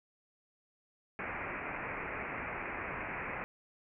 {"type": "low-pass noise", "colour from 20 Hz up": "white", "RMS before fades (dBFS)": -40, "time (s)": [1.19, 3.44], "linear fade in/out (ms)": 0, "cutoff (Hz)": 2500, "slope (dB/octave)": 96, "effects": []}